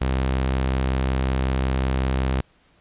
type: tone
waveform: sawtooth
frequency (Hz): 65.41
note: C2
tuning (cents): 0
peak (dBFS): -16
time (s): 0.01-2.41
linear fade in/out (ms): 5
effects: pink hiss -59 dBFS RMS until 2.8 s + resampled to 8000 Hz